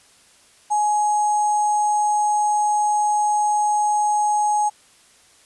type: tone with sample-and-hold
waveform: sine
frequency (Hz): 839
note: G#5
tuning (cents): +17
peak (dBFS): -16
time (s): 0.7-4.7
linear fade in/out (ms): 20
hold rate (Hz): 7350
effects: white hiss -53 dBFS RMS until 5.45 s + resampled to 24000 Hz